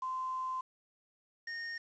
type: tone pair in turn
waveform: sine / square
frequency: 1035 / 1844.2 Hz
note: C6 / A#6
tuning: -19 / -19 cents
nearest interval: minor seventh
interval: 1000 cents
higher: second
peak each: -34 / -39 dBFS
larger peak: first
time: 0.02-0.61 / 1.47-1.78 s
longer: first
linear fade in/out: 5 ms
effects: resampled to 16000 Hz + 10-bit